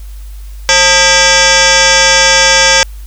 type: tone with frequency modulation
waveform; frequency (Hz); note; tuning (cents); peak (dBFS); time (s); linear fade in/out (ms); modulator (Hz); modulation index
sine; 1964; B6; -10; -4; 0.69-2.83; 0; 715; 6.5
effects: added 50 Hz sine -24 dBFS peak until 3.06 s + white hiss -43 dBFS RMS until 3.06 s